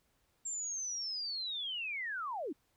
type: linear sweep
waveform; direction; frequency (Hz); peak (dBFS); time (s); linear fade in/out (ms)
sine; down; 7459 to 244.9; -36; 0.45-2.53; 10
effects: pink hiss -75 dBFS RMS until 2.76 s